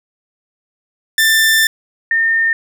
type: tone pair in turn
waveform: sawtooth / sine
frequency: 1779 / 1818.5 Hz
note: A6 / A#6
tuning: +19 / -43 cents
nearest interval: unison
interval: 38 cents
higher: second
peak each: -6 / -11 dBFS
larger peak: first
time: 1.18-1.67 / 2.11-2.53 s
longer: first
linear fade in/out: 2 ms
effects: none